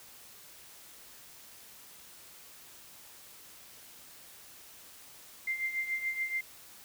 sine tone with tremolo, 2093 Hz, C7, in tune, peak -28 dBFS, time 5.47-6.41 s, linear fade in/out 5 ms, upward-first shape triangle, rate 7 Hz, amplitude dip 75%, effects white hiss -53 dBFS RMS until 6.84 s

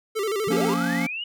square tone with vibrato, 416.4 Hz, G#4, 5 cents sharp, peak -24 dBFS, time 0.15-0.75 s, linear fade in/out 20 ms, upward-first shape square, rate 12 Hz, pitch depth 98 cents each way
sine linear sweep, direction up, 116.54 to 2954 Hz, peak -28 dBFS, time 0.47-1.24 s, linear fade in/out 5 ms
square chord, Bb minor, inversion second, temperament just, 174.81 / 233.1 / 279.7 Hz, F3 / Bb3 / Db4, +2 / 0 / +16 cents, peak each -28 dBFS, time 0.5-1.07 s, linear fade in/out 10 ms
effects none

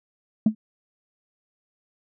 sine tone with exponential decay, 216.8 Hz, A3, 25 cents flat, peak -9 dBFS, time 0.46-0.55 s, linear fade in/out 5 ms, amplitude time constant 19 ms, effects tanh soft clip ceiling -11 dBFS

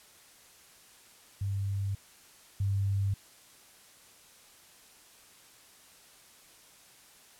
sine tone pair in turn, 98.8 / 98.8 Hz, G2 / G2, +14 / +14 cents, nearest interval unison, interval 0 cents, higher neither, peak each -29 / -26 dBFS, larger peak second, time 1.41-1.95 / 2.6-3.14 s, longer neither, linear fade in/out 5 ms, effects white hiss -57 dBFS RMS until 7.39 s + low-pass 12000 Hz 12 dB/octave

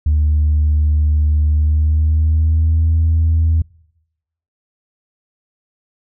sine tone with pitch glide, 75.5 to 80.92 Hz, D2 to E2, +48 to -32 cents, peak -9 dBFS, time 0.06-3.62 s, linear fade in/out 5 ms, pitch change +120 cents, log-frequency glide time 1.5-2.92 s, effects noise-tail reverb RT60 0.9 s tail -26 dB re dry + tanh soft clip ceiling -8 dBFS

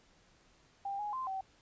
sine tone with pitch steps, 794 / 832 / 1041 / 767 Hz, G5 / G#5 / C6 / G5, +22 / +3 / -9 / -38 cents, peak -35 dBFS, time 0.85-1.41 s, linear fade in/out 5 ms, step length 140 ms, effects pink hiss -66 dBFS RMS until 1.61 s + resampled to 16000 Hz

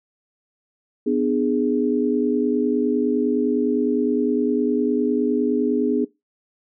sine chord, G# diminished, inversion first, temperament just, 249.2 / 299 / 415.3 Hz, B3 / D4 / G#4, +16 / +31 / 0 cents, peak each -21 / -22 / -22 dBFS, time 1.06-6.05 s, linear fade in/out 10 ms, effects noise-tail reverb RT60 0.2 s tail -20 dB re dry

